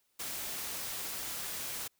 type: noise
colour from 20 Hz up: white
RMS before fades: -39 dBFS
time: 0.19-1.88 s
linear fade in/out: 10 ms
effects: white hiss -75 dBFS RMS until 1.99 s